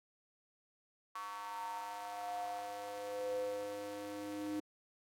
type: tone with high-pass filter sweep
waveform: square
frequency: 102.1 Hz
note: G#2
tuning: 29 cents flat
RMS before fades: -42 dBFS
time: 1.15-4.6 s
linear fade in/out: 5 ms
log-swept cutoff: 1100 to 330 Hz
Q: 8.5
effects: AAC 64 kbps